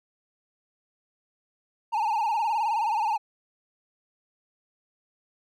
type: tone with vibrato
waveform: triangle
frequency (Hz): 877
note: A5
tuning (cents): -6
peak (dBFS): -21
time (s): 1.92-3.18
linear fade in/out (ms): 20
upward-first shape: sine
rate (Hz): 19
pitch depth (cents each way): 110
effects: none